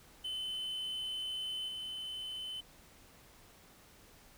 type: tone with level steps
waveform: triangle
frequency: 3043 Hz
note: F#7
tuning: 48 cents sharp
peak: -35 / -38 dBFS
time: 0.24-2.61 s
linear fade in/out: 10 ms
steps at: 1.68 s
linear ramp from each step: 5 ms
effects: pink hiss -60 dBFS RMS until 4.37 s